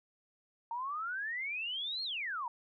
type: exponential two-way sweep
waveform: sine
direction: up then down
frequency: 908 to 4329 to 908 Hz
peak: -35 dBFS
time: 0.71-2.48 s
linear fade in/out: 2 ms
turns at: 2.03 s
effects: none